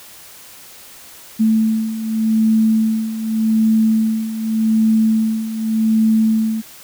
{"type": "beating tone pair", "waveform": "sine", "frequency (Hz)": [220, 220.85], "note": ["A3", "A3"], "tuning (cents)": [0, 7], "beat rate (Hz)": 0.85, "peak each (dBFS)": [-19, -14], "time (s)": [1.39, 6.62], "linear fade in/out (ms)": 20, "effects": ["white hiss -40 dBFS RMS until 6.83 s"]}